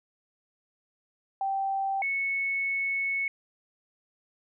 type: tone pair in turn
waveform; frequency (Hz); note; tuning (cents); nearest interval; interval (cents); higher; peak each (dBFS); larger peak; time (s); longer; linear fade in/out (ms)
sine; 780 / 2206; G5 / C#7; -9 / -9; octave + tritone; 1800; second; -26; neither; 1.41-2.02 / 2.02-3.28; second; 2
effects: none